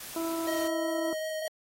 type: noise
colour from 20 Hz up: white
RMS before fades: -42 dBFS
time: 0-0.68 s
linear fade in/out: 5 ms
type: harmonic tone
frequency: 329.6 Hz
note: E4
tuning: in tune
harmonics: 1 / 2 / 3 / 4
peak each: -31 / -37 / -41 / -43 dBFS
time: 0.16-1.13 s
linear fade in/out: 2 ms
type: tone with vibrato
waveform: square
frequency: 629 Hz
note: D#5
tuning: 19 cents sharp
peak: -32 dBFS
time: 0.47-1.48 s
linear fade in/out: 2 ms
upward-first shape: triangle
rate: 5.3 Hz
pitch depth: 10 cents each way
effects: AAC 48 kbps